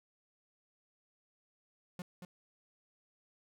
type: tone with echo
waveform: 45% pulse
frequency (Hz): 179.2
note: F3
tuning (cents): +45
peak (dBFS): -40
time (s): 1.99-2.02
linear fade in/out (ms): 2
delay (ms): 230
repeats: 1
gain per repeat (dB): -6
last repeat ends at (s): 2.25
effects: none